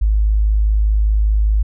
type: tone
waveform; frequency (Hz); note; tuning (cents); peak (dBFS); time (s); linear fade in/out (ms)
sine; 52.5; G#1; +19; -11; 0.01-1.63; 10
effects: none